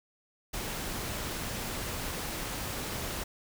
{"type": "noise", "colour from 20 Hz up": "pink", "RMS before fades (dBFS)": -36, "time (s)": [0.53, 3.24], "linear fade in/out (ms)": 10, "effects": []}